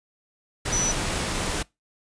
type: tone in noise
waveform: sine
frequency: 5940 Hz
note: F#8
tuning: 6 cents sharp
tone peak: -23 dBFS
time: 0.72-0.92 s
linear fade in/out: 10 ms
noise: pink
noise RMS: -27 dBFS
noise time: 0.65-1.63 s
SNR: +1 dB
effects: noise-tail reverb RT60 0.2 s tail -23 dB re dry + resampled to 22050 Hz